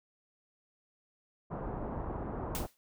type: low-pass noise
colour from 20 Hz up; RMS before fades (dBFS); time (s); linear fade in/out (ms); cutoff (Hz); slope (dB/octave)
pink; -38; 1.5-2.67; 20; 1100; 24
type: noise with exponential decay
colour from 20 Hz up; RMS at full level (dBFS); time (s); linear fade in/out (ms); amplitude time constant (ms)
white; -36; 2.55-2.77; 0; 46
effects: none